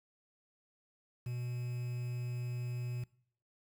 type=tone with quantisation; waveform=triangle; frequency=122.3 Hz; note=B2; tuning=16 cents flat; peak=-34 dBFS; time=1.26-3.04 s; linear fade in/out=5 ms; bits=9; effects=noise-tail reverb RT60 0.6 s tail -23 dB re dry